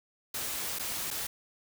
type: noise with dropouts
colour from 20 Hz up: white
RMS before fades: -35 dBFS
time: 0.34-1.27 s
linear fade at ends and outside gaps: 5 ms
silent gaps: 0.788-0.794 / 1.105-1.11 s
effects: none